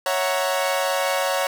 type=chord; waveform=sawtooth; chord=F# dominant seventh; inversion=second; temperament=equal; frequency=554.4 / 659.3 / 740 / 932.3 Hz; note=C#5 / E5 / F#5 / A#5; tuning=0 / 0 / 0 / 0 cents; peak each=-19 / -25 / -23 / -25 dBFS; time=0.06-1.47 s; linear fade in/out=2 ms; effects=none